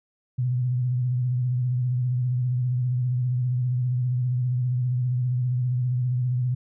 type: tone with vibrato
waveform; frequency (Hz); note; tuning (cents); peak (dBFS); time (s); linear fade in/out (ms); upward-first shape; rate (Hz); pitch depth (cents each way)
sine; 124.9; B2; +20; -21; 0.38-6.55; 10; triangle; 15; 61
effects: none